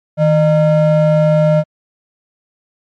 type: ring-modulated tone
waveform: triangle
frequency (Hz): 383.2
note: G4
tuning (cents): -39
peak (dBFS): -3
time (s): 0.17-1.64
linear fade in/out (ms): 50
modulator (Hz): 225
effects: MP3 48 kbps